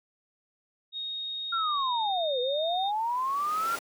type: tone with pitch glide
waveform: sine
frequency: 3729 to 3676 Hz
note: A#7 to A#7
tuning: 0 to -25 cents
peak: -32 dBFS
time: 0.92-2.92 s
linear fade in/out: 50 ms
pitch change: -25 cents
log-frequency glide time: 1.82-2.13 s
type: linear two-way sweep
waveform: sine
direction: down then up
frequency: 1396.9 to 482.8 to 1396.9 Hz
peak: -26 dBFS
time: 1.52-3.76 s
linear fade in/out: 10 ms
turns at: 2.4 s
type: noise with exponential growth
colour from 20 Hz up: pink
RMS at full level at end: -35 dBFS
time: 2.41-3.79 s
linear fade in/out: 5 ms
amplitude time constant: 300 ms
effects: high-pass 300 Hz 12 dB/octave